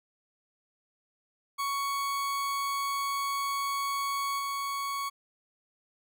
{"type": "tone with level steps", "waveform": "40% pulse", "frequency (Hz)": 1114, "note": "C#6", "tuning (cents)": 8, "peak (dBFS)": [-28, -30], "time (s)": [1.58, 5.1], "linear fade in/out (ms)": 20, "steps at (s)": 4.38, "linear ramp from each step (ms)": 20, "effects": []}